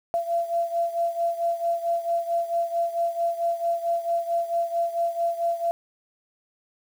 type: beating tone pair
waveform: sine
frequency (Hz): 679 / 683.5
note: F5 / F5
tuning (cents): -49 / -37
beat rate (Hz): 4.5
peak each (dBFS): -24 / -28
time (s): 0.14-5.71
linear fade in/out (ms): 0
effects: 8-bit